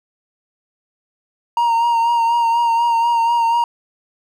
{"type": "tone with vibrato", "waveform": "triangle", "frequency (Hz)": 932.3, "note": "A#5", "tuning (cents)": 0, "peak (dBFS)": -11, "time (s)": [1.57, 3.64], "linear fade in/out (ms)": 2, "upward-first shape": "sine", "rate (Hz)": 4.1, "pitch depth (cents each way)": 30, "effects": []}